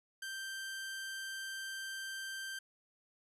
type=tone; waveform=sawtooth; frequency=1568 Hz; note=G6; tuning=in tune; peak=-37 dBFS; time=0.22-2.59 s; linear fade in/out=5 ms; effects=resampled to 32000 Hz